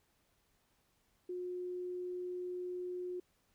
sine tone, 360 Hz, F#4, 47 cents flat, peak -38 dBFS, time 1.29-3.2 s, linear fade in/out 5 ms, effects pink hiss -75 dBFS RMS until 3.54 s

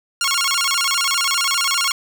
10% pulse tone with vibrato, 1238 Hz, D#6, 9 cents flat, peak -8 dBFS, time 0.21-1.92 s, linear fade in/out 2 ms, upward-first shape square, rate 15 Hz, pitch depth 210 cents each way, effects none

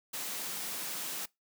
white high-pass noise, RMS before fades -38 dBFS, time 0.13-1.26 s, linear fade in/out 10 ms, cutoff 140 Hz, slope 96 dB/octave, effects noise-tail reverb RT60 0.2 s tail -24 dB re dry

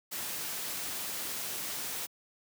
white noise, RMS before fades -37 dBFS, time 0.11-2.07 s, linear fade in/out 20 ms, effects high-pass 100 Hz 12 dB/octave

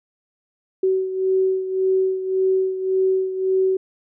sine beating tone pair, 377.8 / 379.6 Hz, F#4 / F#4, +36 / +44 cents, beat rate 1.8 Hz, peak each -18 / -24 dBFS, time 0.83-3.77 s, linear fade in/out 5 ms, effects none

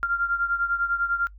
sine beating tone pair, 1388 / 1398 Hz, F6 / F6, -11 / +1 cents, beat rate 10 Hz, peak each -23 / -28 dBFS, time 0.03-1.27 s, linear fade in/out 0 ms, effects noise-tail reverb RT60 0.1 s tail -22 dB re dry + added 50 Hz sine -43 dBFS peak until 1.38 s

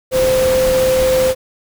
sine tone in noise, 518 Hz, C5, 17 cents flat, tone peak -11 dBFS, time 0.11-1.35 s, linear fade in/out 50 ms, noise pink, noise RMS -22 dBFS, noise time 0.11-1.35 s, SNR +8 dB, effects none

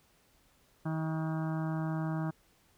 harmonic tone with a mistuned harmonic, 159.2 Hz, D#3, 40 cents sharp, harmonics 1 / 2 / 4 / 5 / 6 / 7 / 8 / 9 / 10, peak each -32 / -38 / -44 / -46 / -48 / -49 / -50 / -51 / -52 dBFS, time 0.85-2.31 s, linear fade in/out 10 ms, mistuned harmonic 8, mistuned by -27 cents, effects pink hiss -67 dBFS RMS until 2.77 s

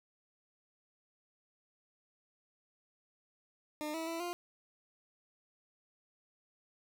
20% pulse tone with pitch steps, 302.2 / 324.9 / 331.4 / 350.4 Hz, D4 / E4 / E4 / F4, +50 / -25 / +9 / +6 cents, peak -32 dBFS, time 3.81-4.33 s, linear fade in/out 0 ms, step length 130 ms, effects none

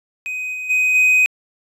triangle tone with level steps, 2508 Hz, D#7, 13 cents sharp, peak -21 / -23 / -12 / -9 dBFS, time 0.26-1.26 s, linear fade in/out 0 ms, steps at 0.53 / 0.69 / 0.94 s, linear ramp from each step 20 ms, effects resampled to 32000 Hz

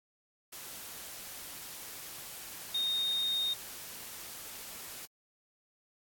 sine tone in noise, 3698 Hz, A#7, 15 cents flat, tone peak -29 dBFS, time 2.74-3.54 s, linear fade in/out 10 ms, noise white, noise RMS -45 dBFS, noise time 0.52-5.06 s, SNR +13 dB, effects AAC 64 kbps

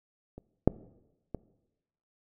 clicks, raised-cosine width 2 ms, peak -30 / -6 / -21 dBFS, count 3, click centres 0.38 / 0.676 / 1.347 s, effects noise-tail reverb RT60 1.0 s tail -20 dB re dry

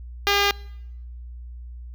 5% pulse tone with notch filter, 403.7 Hz, G#4, 49 cents flat, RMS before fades -20 dBFS, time 0.27-0.51 s, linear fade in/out 0 ms, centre 9900 Hz, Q 0.54, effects noise-tail reverb RT60 0.9 s tail -25 dB re dry + added 60 Hz sine -35 dBFS peak until 1.94 s

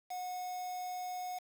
triangle tone with quantisation, 729 Hz, F#5, 26 cents flat, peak -36 dBFS, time 0.1-1.39 s, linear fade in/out 10 ms, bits 8, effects none

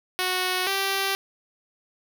5% pulse tone pair in turn, 368.2 / 390.1 Hz, F#4 / G4, -8 / -8 cents, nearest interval minor second, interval 100 cents, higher second, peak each -12 dBFS, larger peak neither, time 0.19-0.67 / 0.67-1.15 s, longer neither, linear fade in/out 0 ms, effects none

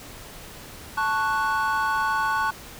triangle chord, F# minor, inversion first, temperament equal, 880 / 1108.7 / 1480 Hz, A5 / C#6 / F#6, 0 / 0 / 0 cents, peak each -24 dBFS, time 0.97-2.51 s, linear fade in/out 10 ms, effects pink hiss -42 dBFS RMS until 2.79 s

